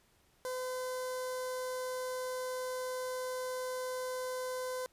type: tone with notch filter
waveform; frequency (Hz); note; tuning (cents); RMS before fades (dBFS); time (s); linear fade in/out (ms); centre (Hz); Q
sawtooth; 509; C5; -48; -38; 0.45-4.86; 0; 2600; 0.94
effects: pink hiss -69 dBFS RMS until 4.92 s + resampled to 32000 Hz